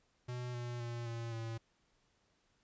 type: tone with pitch steps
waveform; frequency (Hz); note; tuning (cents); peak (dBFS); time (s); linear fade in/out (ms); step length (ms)
square; 123.5 / 121.03 / 118.61 / 116.23 / 113.91; B2 / B2 / A#2 / A#2 / A#2; 0 / -35 / +30 / -5 / -40; -40; 0.28-1.58; 10; 260
effects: pink hiss -75 dBFS RMS until 2.63 s + resampled to 16000 Hz